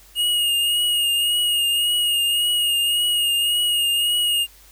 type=tone with vibrato; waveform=square; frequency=2863 Hz; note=F7; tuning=42 cents sharp; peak=-18 dBFS; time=0.15-4.47 s; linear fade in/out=50 ms; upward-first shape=triangle; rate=1.8 Hz; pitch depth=34 cents each way; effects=added 50 Hz sine -51 dBFS peak until 4.71 s + white hiss -50 dBFS RMS until 4.71 s